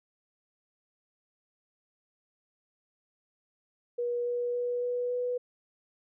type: tone with pitch steps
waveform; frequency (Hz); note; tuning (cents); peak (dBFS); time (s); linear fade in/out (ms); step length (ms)
sine; 481.7 / 484.5 / 487.3 / 490.1 / 493; B4 / B4 / B4 / B4 / B4; -43 / -33 / -23 / -13 / -3; -28; 3.98-5.38; 10; 280
effects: none